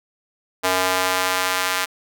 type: tone with high-pass filter sweep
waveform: square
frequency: 92.5 Hz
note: F#2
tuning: in tune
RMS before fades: -21 dBFS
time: 0.63-1.86 s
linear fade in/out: 20 ms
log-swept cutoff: 650 to 1300 Hz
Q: 0.9
effects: none